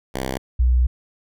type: tone pair in turn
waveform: 5% pulse / sine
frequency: 65.41 / 61.74 Hz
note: C2 / B1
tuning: 0 / 0 cents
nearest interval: minor second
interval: 100 cents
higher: first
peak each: -13 dBFS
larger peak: neither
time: 0.14-0.38 / 0.59-0.87 s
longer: second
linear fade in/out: 10 ms
effects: none